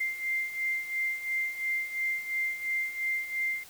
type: beating tone pair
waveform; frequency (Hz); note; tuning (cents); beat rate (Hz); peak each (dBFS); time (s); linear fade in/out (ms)
sine; 2093 / 2095.9; C7 / C7; 0 / +2; 2.9; -35 / -30; 0-3.64; 10
effects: white hiss -51 dBFS RMS until 3.69 s